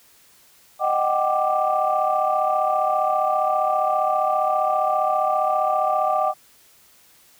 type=tone cluster; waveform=sine; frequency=619 / 741 / 776 / 1180 Hz; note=D#5 / F#5 / G5 / D6; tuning=-9 / +2 / -18 / +8 cents; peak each=-23 dBFS; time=0.79-6.34 s; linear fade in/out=50 ms; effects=tanh soft clip ceiling -8 dBFS + white hiss -54 dBFS RMS until 7.39 s